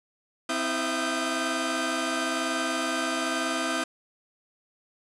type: tone cluster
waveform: sawtooth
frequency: 259.1 / 325 / 671 / 1226 / 1552 Hz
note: C4 / E4 / E5 / D#6 / G6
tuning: -17 / -24 / +31 / -26 / -18 cents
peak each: -29 dBFS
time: 0.49-3.84 s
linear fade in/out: 5 ms
effects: resampled to 24000 Hz + 8-bit